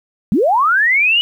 sine linear sweep, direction up, 166.4 to 2960 Hz, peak -10 dBFS, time 0.32-1.21 s, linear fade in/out 0 ms, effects 8-bit

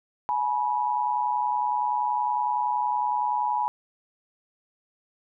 sine tone pair together, 845 / 975.7 Hz, G#5 / B5, +30 / -21 cents, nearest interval major second, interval 249 cents, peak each -26 / -25 dBFS, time 0.29-3.68 s, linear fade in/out 0 ms, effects none

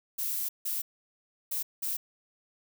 violet noise bursts at uneven times, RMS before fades -32 dBFS, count 4, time 0.18-0.49 / 0.65-0.82 / 1.51-1.63 / 1.82-1.97 s, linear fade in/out 10 ms, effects none

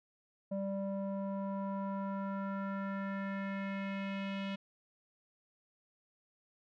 square tone with low-pass filter sweep, 196 Hz, G3, in tune, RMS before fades -38 dBFS, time 0.51-4.56 s, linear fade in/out 10 ms, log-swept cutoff 600 to 3000 Hz, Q 2.7, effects none

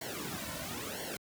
pink noise with flanger, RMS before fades -40 dBFS, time 0.01-1.17 s, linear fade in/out 5 ms, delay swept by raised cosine 0.79 to 2.49 ms, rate 0.99 Hz, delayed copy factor -0.85, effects high-pass 60 Hz 12 dB/octave

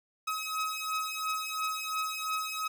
sawtooth beating tone pair, 1273 / 1275.9 Hz, D#6 / D#6, +39 / +43 cents, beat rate 2.9 Hz, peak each -31 dBFS, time 0.27-2.68 s, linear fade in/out 10 ms, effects none

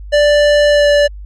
square tone with pitch glide, 587.3 to 581.9 Hz, D5 to D5, 0 to -16 cents, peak -8 dBFS, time 0.12-1.08 s, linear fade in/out 20 ms, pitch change -16 cents, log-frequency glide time 0.69-0.88 s, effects added 50 Hz sine -27 dBFS peak until 1.25 s + low-pass 5000 Hz 12 dB/octave

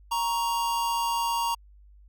square tone pair together, 935 / 1111.9 Hz, A#5 / C#6, +5 / +5 cents, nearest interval minor third, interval 300 cents, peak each -26 / -34 dBFS, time 0.11-1.55 s, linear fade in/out 10 ms, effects added 50 Hz sine -50 dBFS peak until 2.08 s

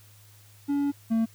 triangle tone pair in turn, 284.2 / 225.6 Hz, C#4 / A3, +43 / +44 cents, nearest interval major third, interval 399 cents, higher first, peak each -21 / -19 dBFS, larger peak second, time 0.68-0.92 / 1.1-1.26 s, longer first, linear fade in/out 20 ms, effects added 104 Hz sine -53 dBFS peak until 1.34 s + white hiss -57 dBFS RMS until 1.34 s

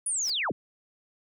sine linear sweep, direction down, 9990 to 55 Hz, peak -26 dBFS, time 0.06-0.52 s, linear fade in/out 5 ms
white noise with exponential growth, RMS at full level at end -39 dBFS, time 0.16-0.3 s, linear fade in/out 2 ms, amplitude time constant 30 ms
effects none

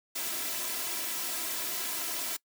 white noise with comb filter, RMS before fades -34 dBFS, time 0.15-2.37 s, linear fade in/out 10 ms, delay 3 ms, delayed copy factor +0.7, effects noise-tail reverb RT60 0.1 s tail -23 dB re dry + high-pass 150 Hz 12 dB/octave

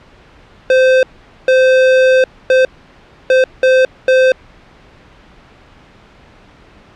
square tone bursts at uneven times, 518 Hz, C5, 17 cents flat, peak -7 dBFS, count 6, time 0.7-1.03 / 1.48-2.24 / 2.5-2.65 / 3.3-3.44 / 3.63-3.85 / 4.08-4.32 s, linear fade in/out 2 ms, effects pink hiss -43 dBFS RMS until 6.95 s + low-pass 3000 Hz 12 dB/octave

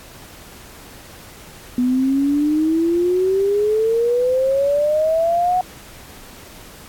sine exponential sweep, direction up, 245.1 to 740 Hz, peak -14 dBFS, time 1.78-5.61 s, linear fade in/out 2 ms, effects pink hiss -41 dBFS RMS until 6.88 s + AAC 64 kbps

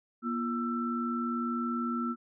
sine tone cluster, 239.2 / 339.3 / 1331 Hz, A#3 / F4 / E6, +45 / -50 / +16 cents, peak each -31 / -40 / -34 dBFS, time 0.22-2.16 s, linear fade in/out 50 ms, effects none

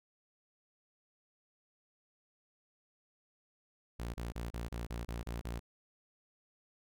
sawtooth tone bursts, 58.27 Hz, A#1, in tune, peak -34 dBFS, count 9, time 3.99-5.596 s, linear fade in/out 10 ms, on 150 ms, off 32 ms, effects none

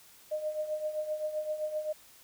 sine tone with tremolo, 613 Hz, D#5, 26 cents flat, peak -28 dBFS, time 0.31-1.93 s, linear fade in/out 10 ms, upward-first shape triangle, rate 7.7 Hz, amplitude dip 75%, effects white hiss -57 dBFS RMS until 2.23 s

